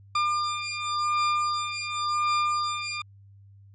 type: beating tone pair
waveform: 40% pulse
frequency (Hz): 1200 / 1200.91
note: D6 / D6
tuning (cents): +37 / +38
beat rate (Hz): 0.91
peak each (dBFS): -27 / -27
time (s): 0.15-3.02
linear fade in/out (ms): 5
effects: added 99 Hz sine -49 dBFS peak until 3.74 s + resampled to 16000 Hz